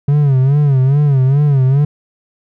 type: tone with vibrato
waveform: triangle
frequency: 138.59 Hz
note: C#3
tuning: in tune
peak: -6 dBFS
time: 0.08-1.85 s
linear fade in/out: 5 ms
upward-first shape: sine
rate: 2.4 Hz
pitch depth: 120 cents each way
effects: none